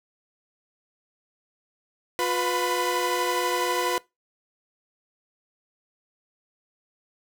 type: tone cluster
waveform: sawtooth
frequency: 356.7 / 494.4 / 1001 Hz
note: F4 / B4 / B5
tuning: +37 / +2 / +23 cents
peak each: -24 dBFS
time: 2.19-3.98 s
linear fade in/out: 0 ms
effects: noise-tail reverb RT60 0.2 s tail -21 dB re dry